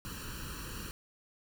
pink noise with comb filter, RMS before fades -42 dBFS, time 0.05-0.91 s, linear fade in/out 0 ms, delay 0.7 ms, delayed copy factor +0.9, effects none

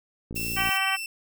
click train, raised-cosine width 3 ms, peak -24 dBFS, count 23, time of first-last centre 0.31-0.691 s, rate 57.8 Hz
violet noise, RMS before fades -34 dBFS, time 0.35-0.78 s, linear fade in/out 10 ms
sawtooth tone, 2680 Hz, E7, 28 cents sharp, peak -28 dBFS, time 0.36-1.06 s, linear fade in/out 2 ms
harmonic tone, 385.5 Hz, G4, 29 cents flat, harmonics 2 / 3 / 4 / 5 / 6 / 7 / 8, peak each -31 / -31 / -31 / -31 / -31 / -31 / -31 dBFS, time 0.56-0.97 s, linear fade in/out 20 ms
effects none

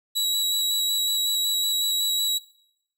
sawtooth tone with vibrato, 3892 Hz, B7, 26 cents flat, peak -19 dBFS, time 0.15-2.39 s, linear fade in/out 20 ms, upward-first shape square, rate 5.4 Hz, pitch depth 10 cents each way, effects noise-tail reverb RT60 0.8 s tail -22 dB re dry

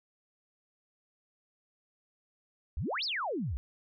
sine exponential two-way sweep, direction up then down, 55.9 to 5520 to 55.9 Hz, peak -31 dBFS, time 2.77-3.57 s, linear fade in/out 0 ms, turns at 3.04 s, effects none

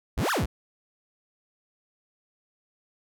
40% pulse exponential two-way sweep, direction up then down, 43.65 to 1864.7 to 43.65 Hz, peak -23 dBFS, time 0.17-0.46 s, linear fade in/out 10 ms, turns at 0.31 s, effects none

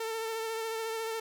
sawtooth tone with vibrato, 448.1 Hz, A4, 32 cents sharp, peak -29 dBFS, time 0-1.2 s, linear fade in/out 5 ms, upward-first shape triangle, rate 14 Hz, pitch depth 29 cents each way, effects none

